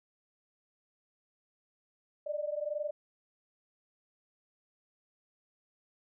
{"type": "tone pair together", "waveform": "sine", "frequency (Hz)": [587.3, 609], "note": ["D5", "D#5"], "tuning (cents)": [0, -37], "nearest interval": "minor second", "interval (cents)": 63, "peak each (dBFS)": [-35, -36], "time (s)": [2.26, 2.91], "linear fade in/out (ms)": 10, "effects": []}